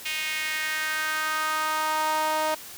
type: tone with high-pass filter sweep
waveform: sawtooth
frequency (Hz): 311.1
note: D#4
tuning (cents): 0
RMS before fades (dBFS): -27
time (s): 0.05-2.55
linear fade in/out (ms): 10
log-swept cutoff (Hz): 2500 to 740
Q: 3.1
effects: white hiss -42 dBFS RMS until 2.77 s